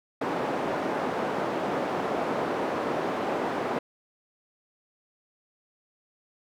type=band-pass noise; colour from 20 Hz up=white; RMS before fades=-29 dBFS; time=0.21-3.79 s; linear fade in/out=5 ms; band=240 to 730 Hz; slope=12 dB/octave; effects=none